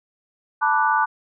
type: chord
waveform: sine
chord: B minor seventh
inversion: third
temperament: equal with one note detuned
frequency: 880 / 977 / 1174.7 / 1480 Hz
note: A5 / B5 / D6 / F#6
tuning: 0 / -19 / 0 / 0 cents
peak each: -20 / -24 / -22 / -22 dBFS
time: 0.61-1.06 s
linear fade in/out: 20 ms
effects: none